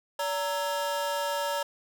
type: ring-modulated tone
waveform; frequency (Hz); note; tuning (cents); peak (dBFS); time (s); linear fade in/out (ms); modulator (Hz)
35% pulse; 749; F#5; +21; -23; 0.19-1.63; 5; 176
effects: none